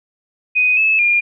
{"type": "tone with pitch steps", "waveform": "sine", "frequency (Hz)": [2497, 2602, 2411], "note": ["D#7", "E7", "D7"], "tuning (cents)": [6, -23, 45], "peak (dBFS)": -11, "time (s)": [0.55, 1.21], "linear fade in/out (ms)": 20, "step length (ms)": 220, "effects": []}